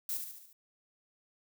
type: noise with echo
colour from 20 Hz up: violet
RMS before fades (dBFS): -35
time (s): 0.09-0.17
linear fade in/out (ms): 2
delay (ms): 72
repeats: 5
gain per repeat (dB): -5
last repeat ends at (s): 0.53
effects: none